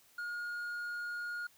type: tone with hard clipping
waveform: sine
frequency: 1430 Hz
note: F6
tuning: 41 cents sharp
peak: -38 dBFS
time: 0.18-1.47 s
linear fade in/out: 5 ms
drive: 3 dB
effects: white hiss -65 dBFS RMS until 1.57 s